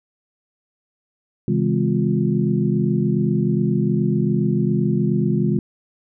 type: tone cluster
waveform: sine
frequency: 134 / 161.2 / 203.8 / 253 / 353.1 Hz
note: C3 / E3 / G#3 / B3 / F4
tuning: +42 / -38 / -32 / +42 / +19 cents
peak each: -22 / -22 / -20 / -27 / -25 dBFS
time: 1.48-5.59 s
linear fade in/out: 2 ms
effects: none